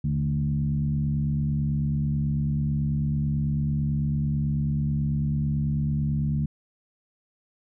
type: tone with frequency modulation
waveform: sine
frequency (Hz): 148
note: D3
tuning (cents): +14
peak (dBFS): -22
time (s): 0.04-6.46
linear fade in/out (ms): 5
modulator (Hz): 69.1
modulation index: 0.92
effects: none